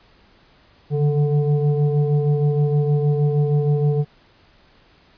sine tone with frequency modulation, 144.8 Hz, D3, 24 cents flat, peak -15 dBFS, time 0.9-4.05 s, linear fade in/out 50 ms, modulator 296 Hz, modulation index 0.85, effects pink hiss -54 dBFS RMS until 5.17 s + resampled to 11025 Hz

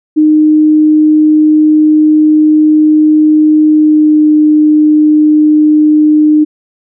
sine tone with pitch glide, 307 to 304.2 Hz, D#4 to D#4, -23 to -39 cents, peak -3 dBFS, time 0.16-6.45 s, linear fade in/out 20 ms, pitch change -16 cents, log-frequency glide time 3.66-4.31 s, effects none

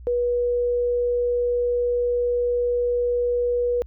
sine tone, 485.3 Hz, B4, 30 cents flat, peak -19 dBFS, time 0.07-3.82 s, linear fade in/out 0 ms, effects added 61 Hz sine -38 dBFS peak until 3.86 s

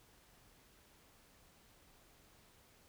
silence, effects pink hiss -66 dBFS RMS until 2.88 s

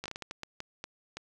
slowing click train, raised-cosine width 0.2 ms, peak -21 dBFS, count 11, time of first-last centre 0.04-1.17 s, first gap 17 ms, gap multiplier 1.39, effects none

